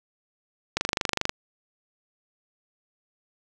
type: click train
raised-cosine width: 0.2 ms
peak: -6 dBFS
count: 14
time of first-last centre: 0.77-1.294 s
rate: 24.8 Hz
effects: none